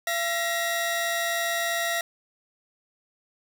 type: tone pair together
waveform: sawtooth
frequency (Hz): 680 / 1896.9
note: F5 / A#6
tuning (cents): -46 / +30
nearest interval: octave + tritone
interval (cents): 1776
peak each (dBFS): -24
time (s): 0.07-2.01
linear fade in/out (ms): 2
effects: none